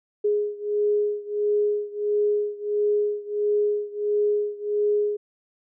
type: beating tone pair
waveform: sine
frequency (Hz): 415.3 / 416.8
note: G#4 / G#4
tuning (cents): 0 / +6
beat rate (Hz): 1.5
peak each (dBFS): -23 / -25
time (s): 0.24-5.17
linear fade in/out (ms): 10
effects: none